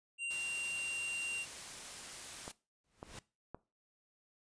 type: tone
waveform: square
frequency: 2770 Hz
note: F7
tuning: 15 cents flat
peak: -37 dBFS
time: 0.18-1.46 s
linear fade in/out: 50 ms
type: noise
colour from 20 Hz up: white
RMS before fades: -47 dBFS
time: 0.3-2.52 s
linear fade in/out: 10 ms
type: clicks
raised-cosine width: 1 ms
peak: -30 dBFS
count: 3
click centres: 2.479 / 3.029 / 3.546 s
type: noise with exponential growth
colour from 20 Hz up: pink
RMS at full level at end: -45 dBFS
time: 2.84-3.19 s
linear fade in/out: 2 ms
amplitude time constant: 75 ms
effects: noise-tail reverb RT60 0.3 s tail -20 dB re dry + resampled to 22050 Hz